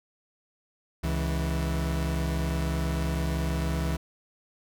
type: tone pair together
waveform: 40% pulse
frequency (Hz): 69.21 / 164.5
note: C#2 / E3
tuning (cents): -2 / -3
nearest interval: octave + minor third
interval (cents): 1499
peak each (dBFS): -27 / -29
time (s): 1.03-3.97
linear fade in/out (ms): 10
effects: none